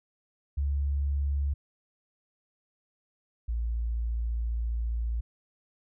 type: tone pair in turn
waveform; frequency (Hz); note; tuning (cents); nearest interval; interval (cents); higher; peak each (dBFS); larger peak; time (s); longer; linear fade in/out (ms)
sine; 70.5 / 57.38; C#2 / A#1; +30 / -27; major third; 357; first; -25 / -27; first; 0.57-1.54 / 3.48-5.21; second; 10
effects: none